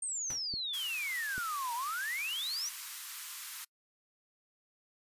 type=exponential two-way sweep; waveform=sine; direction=down then up; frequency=8770 to 918 to 6050 Hz; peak=-34 dBFS; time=0.02-2.69 s; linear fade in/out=5 ms; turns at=1.74 s
type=noise with exponential decay; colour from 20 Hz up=pink; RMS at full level=-42 dBFS; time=0.3-0.47 s; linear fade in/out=2 ms; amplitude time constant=36 ms
type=clicks; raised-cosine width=3 ms; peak=-32 dBFS; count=2; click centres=0.539 / 1.38 s
type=high-pass noise; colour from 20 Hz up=white; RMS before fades=-43 dBFS; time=0.73-3.65 s; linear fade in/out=10 ms; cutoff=1000 Hz; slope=48 dB/octave
effects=noise-tail reverb RT60 0.1 s tail -26 dB re dry + resampled to 32000 Hz